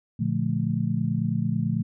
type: chord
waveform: sine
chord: Bb major seventh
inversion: none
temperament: just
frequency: 116.54 / 145.68 / 174.81 / 218.5 Hz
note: Bb2 / D3 / F3 / A3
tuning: 0 / -14 / +2 / -12 cents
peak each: -28 dBFS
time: 0.19-1.83 s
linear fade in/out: 10 ms
effects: none